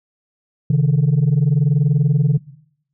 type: tone pair together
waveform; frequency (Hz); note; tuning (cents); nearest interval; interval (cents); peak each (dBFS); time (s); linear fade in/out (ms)
sine; 135.24 / 155.8; C#3 / D#3; -42 / +3; major second; 245; -13; 0.7-2.38; 5
effects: noise-tail reverb RT60 0.7 s tail -19 dB re dry + tanh soft clip ceiling -9 dBFS